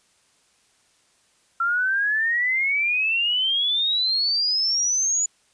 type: exponential sweep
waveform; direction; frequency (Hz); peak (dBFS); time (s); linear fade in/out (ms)
sine; up; 1355 to 6960; -19; 1.6-5.26; 5
effects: white hiss -62 dBFS RMS until 5.53 s + resampled to 22050 Hz